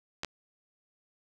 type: clicks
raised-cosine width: 0.2 ms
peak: -17 dBFS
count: 2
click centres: 0.234 / 0.247 s
effects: none